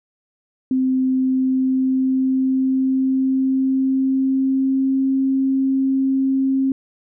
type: tone with pitch glide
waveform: sine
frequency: 259.9 to 267.4 Hz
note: C4 to C4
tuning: -11 to +38 cents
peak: -15 dBFS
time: 0.71-6.72 s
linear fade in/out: 2 ms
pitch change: +49 cents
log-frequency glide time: 1.03-5.09 s
effects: none